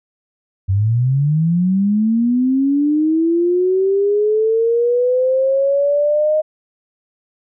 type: linear sweep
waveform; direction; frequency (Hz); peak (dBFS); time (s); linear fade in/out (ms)
sine; up; 92.5 to 622.3; -12; 0.68-6.42; 20
effects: none